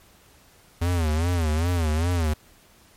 square tone with vibrato, 82.41 Hz, E2, in tune, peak -21 dBFS, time 0.81-2.34 s, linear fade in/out 10 ms, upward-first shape sine, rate 2.5 Hz, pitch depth 140 cents each way, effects pink hiss -55 dBFS RMS until 2.96 s + MP3 64 kbps

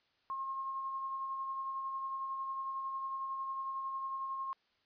sine tone with tremolo, 1073 Hz, C6, 43 cents sharp, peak -35 dBFS, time 0.3-4.53 s, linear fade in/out 0 ms, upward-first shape sine, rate 11 Hz, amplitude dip 30%, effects white hiss -74 dBFS RMS until 4.85 s + resampled to 11025 Hz

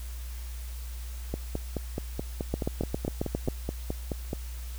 two click trains, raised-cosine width 2 ms, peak -14 / -17 dBFS, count 8 / 15, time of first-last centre 2.54-3.485 / 1.34-4.331 s, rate 7.41 / 4.68 Hz, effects added 60 Hz sine -35 dBFS peak until 4.78 s + white hiss -49 dBFS RMS until 4.78 s

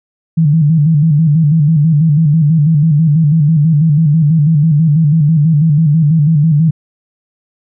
sine tone with vibrato, 154.3 Hz, D#3, 14 cents flat, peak -6 dBFS, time 0.37-6.71 s, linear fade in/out 10 ms, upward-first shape square, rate 6.1 Hz, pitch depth 94 cents each way, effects none

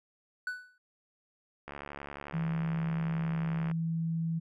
triangle tone with exponential decay, 1489 Hz, F#6, 11 cents sharp, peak -28 dBFS, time 0.47-0.78 s, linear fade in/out 2 ms, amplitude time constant 67 ms
click train, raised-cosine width 0.5 ms, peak -26 dBFS, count 146, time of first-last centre 1.68-3.714 s, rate 71.3 Hz
sine tone, 164.3 Hz, E3, 5 cents flat, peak -29 dBFS, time 2.33-4.4 s, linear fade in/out 20 ms
effects none

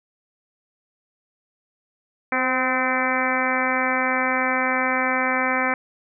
harmonic tone with a mistuned harmonic, 256.9 Hz, C4, 32 cents flat, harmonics 1 / 2 / 3 / 4 / 5 / 6 / 7 / 8 / 9, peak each -28 / -28 / -28 / -28 / -28 / -28 / -28 / -28 / -28 dBFS, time 2.32-5.74 s, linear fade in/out 2 ms, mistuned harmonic 2, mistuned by +24 cents, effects none

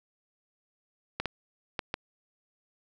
clicks, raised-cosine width 0.3 ms, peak -14 dBFS, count 4, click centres 1.2 / 1.257 / 1.792 / 1.941 s, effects none

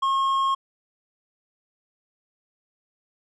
sine tone with hard clipping, 1081 Hz, C#6, 44 cents flat, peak -21 dBFS, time 0.02-0.55 s, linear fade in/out 10 ms, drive 5 dB, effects resampled to 22050 Hz

